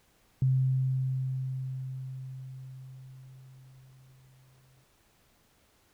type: tone with exponential decay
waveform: sine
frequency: 130.81 Hz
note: C3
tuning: in tune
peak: -21 dBFS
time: 0.42-4.84 s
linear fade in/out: 2 ms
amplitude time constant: 960 ms
effects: pink hiss -66 dBFS RMS until 5.93 s